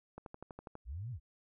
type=click train; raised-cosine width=1 ms; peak=-32 dBFS; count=8; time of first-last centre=0.18-0.754 s; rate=12.2 Hz
type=linear two-way sweep; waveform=sine; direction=up then down; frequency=49.93 to 130.5 to 49.93 Hz; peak=-39 dBFS; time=0.85-1.2 s; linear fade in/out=50 ms; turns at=1.11 s
effects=none